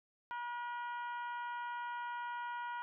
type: harmonic tone with a mistuned harmonic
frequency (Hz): 480.6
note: B4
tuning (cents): -47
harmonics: 2 / 3 / 4 / 5 / 6 / 7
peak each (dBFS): -40 / -45 / -54 / -59 / -61 / -63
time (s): 0.31-2.82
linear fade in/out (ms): 0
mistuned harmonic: 7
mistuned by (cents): -80
effects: none